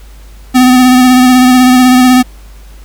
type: tone with vibrato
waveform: square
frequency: 253 Hz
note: B3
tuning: 42 cents sharp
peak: -3 dBFS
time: 0.54-2.23 s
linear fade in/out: 20 ms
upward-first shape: sine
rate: 16 Hz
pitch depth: 25 cents each way
effects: added 50 Hz sine -30 dBFS peak until 2.84 s + pink hiss -42 dBFS RMS until 2.84 s